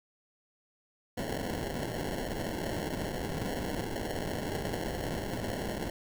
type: noise with sample-and-hold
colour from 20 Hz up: white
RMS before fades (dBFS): -35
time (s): 1.17-5.9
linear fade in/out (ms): 5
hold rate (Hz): 1225
effects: none